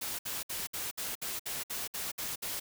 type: noise bursts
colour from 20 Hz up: white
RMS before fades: -37 dBFS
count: 11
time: 0.01-2.6 s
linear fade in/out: 10 ms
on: 180 ms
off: 61 ms
effects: none